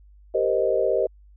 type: chord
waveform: sine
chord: C minor seventh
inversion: second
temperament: equal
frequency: 392 / 466.2 / 523.3 / 622.3 Hz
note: G4 / Bb4 / C5 / Eb5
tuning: 0 / 0 / 0 / 0 cents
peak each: -25 / -25 / -24 / -24 dBFS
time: 0.34-1.07 s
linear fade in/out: 10 ms
effects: added 50 Hz sine -48 dBFS peak until 1.36 s